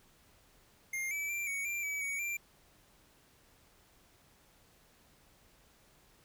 square tone with pitch steps, 2119 / 2305 / 2357 / 2235 / 2368 / 2287 / 2244 / 2365 Hz, C7 / D7 / D7 / C#7 / D7 / D7 / C#7 / D7, +21 / -33 / +6 / +14 / +14 / -47 / +21 / +12 cents, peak -35 dBFS, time 0.93-2.37 s, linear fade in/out 5 ms, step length 180 ms, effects pink hiss -65 dBFS RMS until 6.24 s

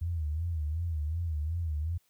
sine tone with vibrato, 80.1 Hz, E2, 49 cents flat, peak -29 dBFS, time 0.01-1.98 s, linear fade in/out 10 ms, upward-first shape sine, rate 2.7 Hz, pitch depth 130 cents each way, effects white hiss -71 dBFS RMS until 2.09 s

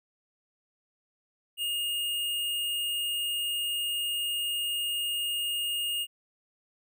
square tone, 2844 Hz, F7, 31 cents sharp, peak -29 dBFS, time 1.57-6.07 s, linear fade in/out 50 ms, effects none

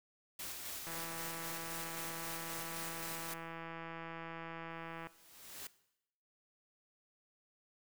white noise with tremolo, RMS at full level -44 dBFS, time 0.39-3.34 s, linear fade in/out 5 ms, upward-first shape square, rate 3.8 Hz, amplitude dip 25%
click train, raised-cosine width 0.5 ms, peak -31 dBFS, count 694, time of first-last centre 0.87-5.07 s, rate 165 Hz
white noise with exponential growth, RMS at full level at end -45 dBFS, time 4.7-5.67 s, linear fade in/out 2 ms, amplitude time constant 210 ms
effects noise-tail reverb RT60 0.8 s tail -18 dB re dry

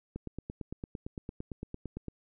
click train, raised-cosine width 3 ms, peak -25 dBFS, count 18, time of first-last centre 0.16-2.083 s, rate 8.84 Hz, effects none

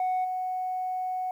sine tone with level steps, 740 Hz, F#5, in tune, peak -22 / -27 dBFS, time 0-1.31 s, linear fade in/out 2 ms, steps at 0.24 s, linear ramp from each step 10 ms, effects tanh soft clip ceiling -23 dBFS + 10-bit

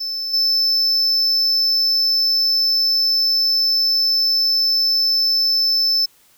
triangle tone with level steps, 5274 Hz, E8, in tune, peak -21 / -13 dBFS, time 0-6.06 s, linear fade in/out 10 ms, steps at 0.33 s, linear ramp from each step 10 ms, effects white hiss -54 dBFS RMS until 6.37 s

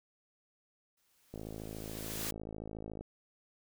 white noise with exponential growth, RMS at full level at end -37 dBFS, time 0.97-2.31 s, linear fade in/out 5 ms, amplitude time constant 290 ms
click train, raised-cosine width 2 ms, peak -30 dBFS, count 91, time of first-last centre 1.34-3.01 s, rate 53.9 Hz
effects none

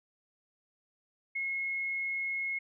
sine tone, 2168 Hz, C#7, 39 cents flat, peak -31 dBFS, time 1.35-2.59 s, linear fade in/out 10 ms, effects none

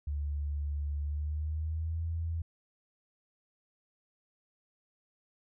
sine tone with pitch glide, 72.7 to 82.55 Hz, D2 to E2, -17 to +3 cents, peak -31 dBFS, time 0.07-2.42 s, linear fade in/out 5 ms, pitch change +220 cents, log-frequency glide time 1.02-2.03 s, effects none

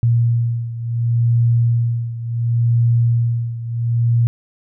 sine beating tone pair, 117.4 / 118.1 Hz, A#2 / A#2, +13 / +23 cents, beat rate 0.7 Hz, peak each -15 / -19 dBFS, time 0.03-4.27 s, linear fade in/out 0 ms, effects none

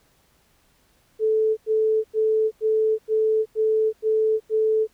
sine tone bursts, 437 Hz, A4, 12 cents flat, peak -17 dBFS, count 8, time 1.19-4.874 s, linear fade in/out 50 ms, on 380 ms, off 92 ms, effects pink hiss -62 dBFS RMS until 4.93 s

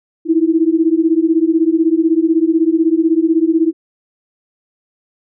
sine beating tone pair, 317.5 / 333.5 Hz, D#4 / E4, +35 / +20 cents, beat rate 16 Hz, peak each -13 dBFS, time 0.25-3.73 s, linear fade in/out 50 ms, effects none

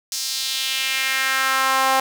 sawtooth tone with high-pass filter sweep, 265.2 Hz, C4, 23 cents sharp, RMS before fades -21 dBFS, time 0.12-2 s, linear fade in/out 2 ms, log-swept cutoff 5500 to 810 Hz, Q 2.1, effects none

